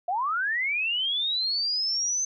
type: linear sweep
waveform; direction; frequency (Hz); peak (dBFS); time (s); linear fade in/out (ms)
sine; up; 670 to 6230; -24; 0.08-2.25; 5
effects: none